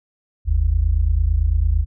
sine tone pair together, 49.2 / 78.1 Hz, G1 / D#2, +7 / +7 cents, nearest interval minor sixth, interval 800 cents, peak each -17 dBFS, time 0.45-1.86 s, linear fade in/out 50 ms, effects none

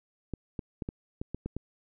clicks, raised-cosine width 3 ms, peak -21 dBFS, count 8, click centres 0.337 / 0.592 / 0.822 / 0.889 / 1.215 / 1.346 / 1.46 / 1.566 s, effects none

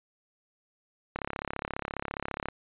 click train, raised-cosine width 0.5 ms, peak -17 dBFS, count 47, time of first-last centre 1.16-2.486 s, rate 34.7 Hz, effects resampled to 8000 Hz

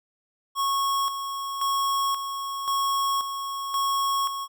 square tone with tremolo, 1100 Hz, C#6, 14 cents flat, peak -23 dBFS, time 0.55-4.48 s, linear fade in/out 50 ms, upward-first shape square, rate 0.94 Hz, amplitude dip 55%, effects none

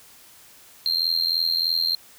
triangle tone with amplitude modulation, 4186 Hz, C8, in tune, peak -15 dBFS, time 0.86-1.95 s, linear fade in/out 0 ms, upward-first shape sine, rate 83.2 Hz, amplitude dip 90%, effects white hiss -50 dBFS RMS until 2.18 s

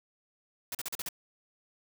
white noise bursts, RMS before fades -36 dBFS, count 6, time 0.72-1.088 s, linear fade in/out 2 ms, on 28 ms, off 40 ms, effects none

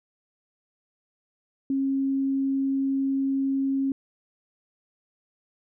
sine tone, 271.1 Hz, C#4, 38 cents flat, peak -22 dBFS, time 1.7-3.92 s, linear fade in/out 2 ms, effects none

